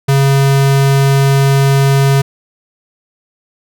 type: tone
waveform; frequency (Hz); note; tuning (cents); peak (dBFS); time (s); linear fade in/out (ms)
square; 137.5; C#3; -14; -8; 0.08-2.22; 10
effects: none